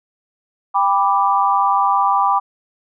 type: chord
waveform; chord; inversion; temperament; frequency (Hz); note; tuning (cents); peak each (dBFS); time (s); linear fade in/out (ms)
sine; G major; none; equal with one note detuned; 794.9 / 987.8 / 1174.7; G5 / B5 / D6; +24 / 0 / 0; -17; 0.74-2.4; 20
effects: none